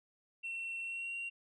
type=tone with pitch glide; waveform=sine; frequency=2712 to 2755 Hz; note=E7 to F7; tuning=+49 to -24 cents; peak=-36 dBFS; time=0.43-1.3 s; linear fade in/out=20 ms; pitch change=+27 cents; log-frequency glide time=0.83-1.15 s; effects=tanh soft clip ceiling -36 dBFS